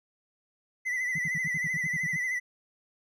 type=tone with vibrato; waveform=triangle; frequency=2003 Hz; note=B6; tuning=24 cents sharp; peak=-26 dBFS; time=0.85-2.4 s; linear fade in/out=20 ms; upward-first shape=sine; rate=13 Hz; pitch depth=52 cents each way
type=tone bursts; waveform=sine; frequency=160 Hz; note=D#3; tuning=49 cents sharp; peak=-33 dBFS; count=11; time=1.15-2.165 s; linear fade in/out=5 ms; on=35 ms; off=63 ms
effects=none